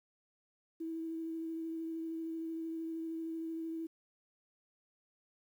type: tone with vibrato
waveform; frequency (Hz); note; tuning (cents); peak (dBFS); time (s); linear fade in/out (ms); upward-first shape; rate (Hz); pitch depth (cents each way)
sine; 325.9; E4; -20; -37; 0.8-3.87; 10; triangle; 13; 19
effects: 11-bit